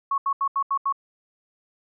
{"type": "tone bursts", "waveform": "sine", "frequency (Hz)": 1105, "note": "C#6", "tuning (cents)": -6, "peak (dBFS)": -20, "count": 6, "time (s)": [0.11, 0.925], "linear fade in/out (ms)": 5, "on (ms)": 70, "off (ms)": 79, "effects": []}